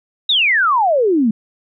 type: exponential sweep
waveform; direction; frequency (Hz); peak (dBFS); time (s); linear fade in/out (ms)
sine; down; 3888 to 207.7; -11; 0.29-1.31; 5
effects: none